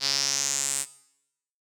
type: tone with band-pass filter sweep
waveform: sawtooth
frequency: 138.7 Hz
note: C#3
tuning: 1 cent sharp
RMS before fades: -27 dBFS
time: 0-0.86 s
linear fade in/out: 50 ms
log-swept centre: 4700 to 8700 Hz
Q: 4.9
effects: noise-tail reverb RT60 0.8 s tail -18 dB re dry